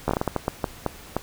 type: slowing click train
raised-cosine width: 1 ms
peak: -8 dBFS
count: 12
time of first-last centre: 0.08-1.166 s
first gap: 13 ms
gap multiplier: 1.37
effects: pink hiss -44 dBFS RMS until 1.22 s